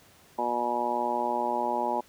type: harmonic tone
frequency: 120.6 Hz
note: B2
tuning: 41 cents flat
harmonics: 2 / 3 / 4 / 5 / 6 / 7 / 8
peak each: -37 / -35 / -38 / -33 / -38 / -29 / -32 dBFS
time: 0.38-2.01 s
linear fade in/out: 10 ms
effects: pink hiss -57 dBFS RMS until 2.08 s + high-pass 80 Hz 12 dB/octave